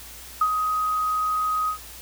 sine tone with ADSR envelope, 1256 Hz, D#6, 16 cents sharp, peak -15 dBFS, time 0.41-1.78 s, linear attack 5 ms, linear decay 61 ms, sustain -6 dB, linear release 96 ms, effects added 60 Hz sine -47 dBFS peak until 2.01 s + white hiss -42 dBFS RMS until 2.01 s

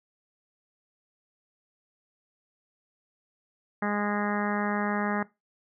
harmonic tone, 206.4 Hz, G#3, 10 cents flat, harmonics 1 / 2 / 3 / 4 / 5 / 6 / 7 / 8 / 9 / 10, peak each -29 / -36 / -36 / -34 / -39 / -36 / -40 / -37 / -38 / -44 dBFS, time 3.82-5.23 s, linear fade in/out 5 ms, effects noise-tail reverb RT60 0.2 s tail -18 dB re dry

